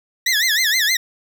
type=tone with vibrato; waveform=20% pulse; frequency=1864.7 Hz; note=A#6; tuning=in tune; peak=-10 dBFS; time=0.26-0.97 s; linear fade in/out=5 ms; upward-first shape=sine; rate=6.4 Hz; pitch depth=200 cents each way; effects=8-bit